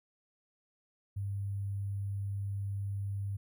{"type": "tone with sample-and-hold", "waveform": "sine", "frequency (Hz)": 99.5, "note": "G2", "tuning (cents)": 26, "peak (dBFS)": -33, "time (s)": [1.16, 3.37], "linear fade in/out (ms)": 10, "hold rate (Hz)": 11025, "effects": []}